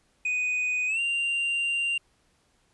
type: tone with pitch glide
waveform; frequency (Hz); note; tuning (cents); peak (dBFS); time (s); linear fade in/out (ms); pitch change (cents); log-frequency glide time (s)
triangle; 2489 to 2778; D#7 to F7; 0 to -10; -23; 0.25-1.98; 5; +190; 0.87-1
effects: pink hiss -67 dBFS RMS until 2.73 s + resampled to 24000 Hz